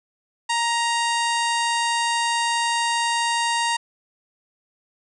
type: harmonic tone with a mistuned harmonic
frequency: 932.3 Hz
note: A#5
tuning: in tune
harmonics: 1 / 2 / 3 / 4 / 5 / 6 / 7 / 8 / 9 / 10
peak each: -22 / -27 / -29 / -31 / -32 / -39 / -36 / -35 / -36 / -38 dBFS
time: 0.49-3.77 s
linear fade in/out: 10 ms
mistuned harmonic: 2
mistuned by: +16 cents
effects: none